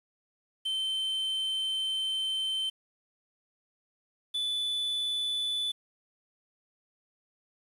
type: tone pair in turn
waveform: triangle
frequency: 3094 / 3481 Hz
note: G7 / A7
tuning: -23 / -19 cents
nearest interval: major second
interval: 204 cents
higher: second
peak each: -27 dBFS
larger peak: neither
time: 0.65-2.7 / 4.34-5.72 s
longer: first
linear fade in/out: 10 ms
effects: resampled to 32000 Hz + 9-bit